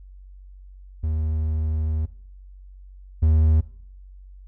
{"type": "tone pair in turn", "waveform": "triangle", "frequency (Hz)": [78.2, 78.5], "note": ["D#2", "D#2"], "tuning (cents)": [9, 16], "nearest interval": "unison", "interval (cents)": 7, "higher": "second", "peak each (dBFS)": [-19, -12], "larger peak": "second", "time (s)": [[1.03, 2.06], [3.22, 3.61]], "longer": "first", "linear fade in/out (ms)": 10, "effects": ["noise-tail reverb RT60 0.7 s tail -21 dB re dry", "added 47 Hz sine -41 dBFS peak until 4.47 s"]}